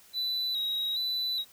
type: tone with vibrato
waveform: triangle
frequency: 3900 Hz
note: B7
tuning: 23 cents flat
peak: -27 dBFS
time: 0.13-1.45 s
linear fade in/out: 50 ms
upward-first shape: square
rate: 1.2 Hz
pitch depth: 37 cents each way
effects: white hiss -57 dBFS RMS until 1.52 s